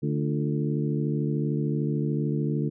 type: harmonic tone with a mistuned harmonic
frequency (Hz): 73.42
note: D2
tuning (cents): 0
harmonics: 2 / 3 / 4 / 5 / 6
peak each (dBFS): -26 / -30 / -32 / -34 / -36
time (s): 0.02-2.7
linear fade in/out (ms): 20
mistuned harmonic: 5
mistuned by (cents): -78
effects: none